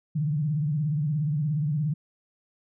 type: tone with vibrato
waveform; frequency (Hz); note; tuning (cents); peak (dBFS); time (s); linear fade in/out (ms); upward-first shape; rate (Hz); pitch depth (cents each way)
sine; 149.9; D3; +36; -23; 0.15-1.94; 10; sine; 17; 130
effects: none